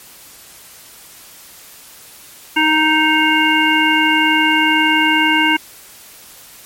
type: harmonic tone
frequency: 311.1 Hz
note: D#4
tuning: in tune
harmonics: 1 / 3 / 5 / 7 / 9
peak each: -17 / -17 / -17 / -17 / -17 dBFS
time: 2.56-5.57 s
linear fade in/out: 10 ms
effects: white hiss -40 dBFS RMS until 6.65 s + MP3 64 kbps